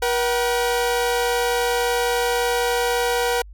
sawtooth tone pair together, 480 / 761.8 Hz, B4 / G5, -49 / -50 cents, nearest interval minor sixth, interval 799 cents, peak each -16 / -21 dBFS, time 0.02-3.42 s, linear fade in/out 5 ms, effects added 50 Hz sine -38 dBFS peak until 3.53 s

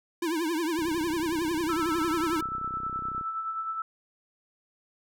square tone with vibrato, 326.9 Hz, E4, 14 cents flat, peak -27 dBFS, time 0.22-2.41 s, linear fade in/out 5 ms, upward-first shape triangle, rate 11 Hz, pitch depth 150 cents each way
click train, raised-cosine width 3 ms, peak -30 dBFS, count 78, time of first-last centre 0.79-3.211 s, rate 31.8 Hz
sine tone with tremolo, 1318.5 Hz, E6, in tune, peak -28 dBFS, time 1.69-3.82 s, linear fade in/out 2 ms, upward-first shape sine, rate 9.6 Hz, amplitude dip 45%
effects none

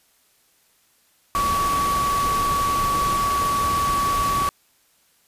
sine tone in noise, 1134 Hz, C#6, 39 cents sharp, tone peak -19 dBFS, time 1.35-4.49 s, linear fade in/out 0 ms, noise pink, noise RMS -28 dBFS, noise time 1.35-4.49 s, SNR +6 dB, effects white hiss -61 dBFS RMS until 5.27 s + resampled to 32000 Hz

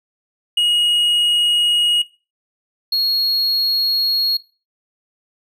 triangle tone pair in turn, 2886 / 4305 Hz, F#7 / C8, -44 / +49 cents, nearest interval perfect fifth, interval 693 cents, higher second, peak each -11 / -14 dBFS, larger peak first, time 0.57-2.02 / 2.92-4.37 s, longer neither, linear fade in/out 5 ms, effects noise-tail reverb RT60 0.3 s tail -17 dB re dry

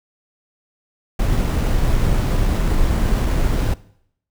brown noise with sample-and-hold, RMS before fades -17 dBFS, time 1.19-3.74 s, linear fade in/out 5 ms, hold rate 8820 Hz, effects noise-tail reverb RT60 0.7 s tail -20 dB re dry

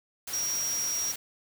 sine tone in noise, 5670 Hz, F8, 25 cents sharp, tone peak -28 dBFS, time 0.33-1.12 s, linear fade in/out 5 ms, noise white, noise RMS -37 dBFS, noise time 0.27-1.16 s, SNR +6 dB, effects none

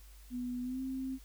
sine tone with pitch glide, 246.9 to 263.1 Hz, B3 to C4, 0 to +10 cents, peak -35 dBFS, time 0.3-1.19 s, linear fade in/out 50 ms, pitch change +110 cents, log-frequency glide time 0.62-0.81 s, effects added 50 Hz sine -52 dBFS peak until 1.24 s + white hiss -62 dBFS RMS until 1.24 s

